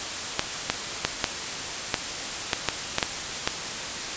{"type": "clicks", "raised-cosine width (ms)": 0.2, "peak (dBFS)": -3, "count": 10, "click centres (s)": [0.394, 0.7, 1.05, 1.242, 1.942, 2.532, 2.687, 2.984, 3.028, 3.475], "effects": ["white hiss -31 dBFS RMS until 4.16 s", "resampled to 16000 Hz"]}